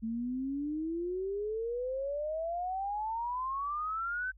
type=exponential sweep; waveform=sine; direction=up; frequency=220 to 1545 Hz; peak=-32 dBFS; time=0.02-4.32 s; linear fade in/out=20 ms; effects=added 50 Hz sine -54 dBFS peak until 4.37 s